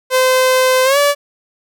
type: tone with pitch glide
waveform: sawtooth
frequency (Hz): 515 to 574.7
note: C5 to D5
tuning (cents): -28 to -38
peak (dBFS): -6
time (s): 0.1-1.15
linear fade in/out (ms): 50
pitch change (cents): +190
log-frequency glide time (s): 0.84-0.98
effects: none